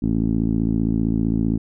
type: tone with low-pass filter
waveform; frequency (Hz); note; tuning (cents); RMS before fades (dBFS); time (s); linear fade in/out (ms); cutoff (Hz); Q
10% pulse; 55.4; A1; +13; -20; 0.02-1.58; 10; 260; 2.7
effects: none